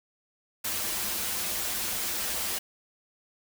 white noise with comb filter, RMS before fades -31 dBFS, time 0.64-2.59 s, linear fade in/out 10 ms, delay 7.2 ms, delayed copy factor -0.65, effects none

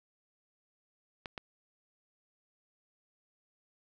clicks, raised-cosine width 0.3 ms, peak -23 dBFS, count 2, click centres 1.258 / 1.378 s, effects none

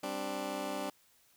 15% pulse chord, G suspended fourth, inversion none, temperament just, 196 / 261.3 / 294 Hz, G3 / C4 / D4, 0 / -2 / +2 cents, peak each -36 / -35 / -33 dBFS, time 0.03-0.9 s, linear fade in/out 5 ms, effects white hiss -67 dBFS RMS until 1.36 s

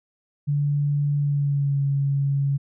sine tone with pitch glide, 144.6 to 139.59 Hz, D3 to C#3, -27 to +12 cents, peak -19 dBFS, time 0.47-2.58 s, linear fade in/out 20 ms, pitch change -61 cents, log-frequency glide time 1.17-1.82 s, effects none

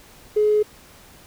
triangle tone with tanh clipping, 422.6 Hz, G#4, 30 cents sharp, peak -14 dBFS, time 0.36-0.63 s, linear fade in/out 10 ms, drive 2 dB, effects pink hiss -48 dBFS RMS until 1.26 s

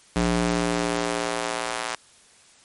square tone with high-pass filter sweep, 58.5 Hz, A#1, 7 cents sharp, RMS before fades -25 dBFS, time 0.16-1.95 s, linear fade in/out 0 ms, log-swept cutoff 130 to 960 Hz, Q 0.85, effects white hiss -54 dBFS RMS until 2.64 s + MP3 48 kbps

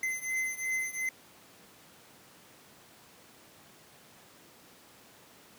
square beating tone pair, 2055 / 2057.8 Hz, C7 / C7, -32 / -29 cents, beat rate 2.8 Hz, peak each -34 / -36 dBFS, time 0.03-1.09 s, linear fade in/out 2 ms, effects pink hiss -56 dBFS RMS until 5.58 s + high-pass 150 Hz 12 dB/octave

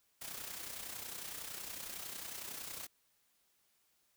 white noise with amplitude modulation, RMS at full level -43 dBFS, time 0.21-2.87 s, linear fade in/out 10 ms, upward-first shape sine, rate 30.9 Hz, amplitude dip 55%, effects white hiss -75 dBFS RMS until 4.16 s

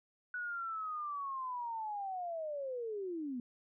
sine linear sweep, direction down, 1480 to 235.3 Hz, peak -37 dBFS, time 0.34-3.4 s, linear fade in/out 2 ms, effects none

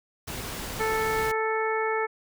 pink noise, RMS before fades -35 dBFS, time 0.27-1.32 s, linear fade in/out 10 ms
harmonic tone, 440.3 Hz, A4, 1 cent sharp, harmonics 1 / 2 / 3 / 4 / 5, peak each -27 / -30 / -32 / -33 / -34 dBFS, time 0.79-2.07 s, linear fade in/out 20 ms
effects none

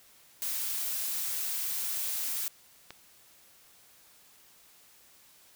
blue noise, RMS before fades -33 dBFS, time 0.42-2.48 s, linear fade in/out 0 ms
click, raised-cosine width 0.2 ms, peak -25 dBFS, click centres 2.906 s
effects white hiss -59 dBFS RMS until 5.55 s

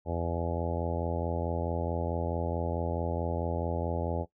harmonic tone, 84.6 Hz, E2, 45 cents sharp, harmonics 1 / 2 / 3 / 4 / 5 / 6 / 7 / 8 / 9 / 10, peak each -33 / -38 / -40 / -40 / -39 / -38 / -38 / -43 / -44 / -41 dBFS, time 0.05-4.26 s, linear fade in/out 50 ms, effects noise-tail reverb RT60 0.1 s tail -17 dB re dry

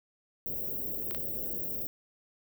white band-stop noise, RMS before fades -35 dBFS, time 0.46-1.87 s, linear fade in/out 0 ms, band 590 to 15000 Hz, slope 48 dB/octave
clicks, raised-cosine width 0.2 ms, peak -24 dBFS, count 2, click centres 1.11 / 1.148 s
effects none

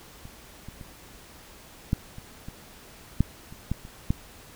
clicks, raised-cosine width 5 ms, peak -29 / -27 / -28 / -10 / -28 / -25 / -7 / -30 / -14 / -29 / -10 dBFS, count 11, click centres 0.254 / 0.686 / 0.812 / 1.931 / 2.184 / 2.485 / 3.206 / 3.525 / 3.716 / 3.851 / 4.105 s, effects pink hiss -49 dBFS RMS until 4.55 s

